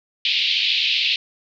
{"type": "band-pass noise", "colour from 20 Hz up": "pink", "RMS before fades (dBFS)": -20, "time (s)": [0.25, 1.16], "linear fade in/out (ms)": 2, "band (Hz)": [2500, 4300], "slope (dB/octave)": 48, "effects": []}